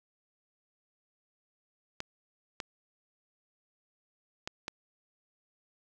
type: clicks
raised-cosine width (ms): 0.2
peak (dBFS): -18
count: 4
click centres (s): 2.004 / 2.602 / 4.475 / 4.681
effects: none